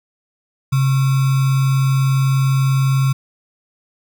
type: tone with sample-and-hold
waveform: sine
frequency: 134.2 Hz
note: C3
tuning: 44 cents sharp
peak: -12 dBFS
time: 0.72-3.13 s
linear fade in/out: 10 ms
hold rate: 1225 Hz
effects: none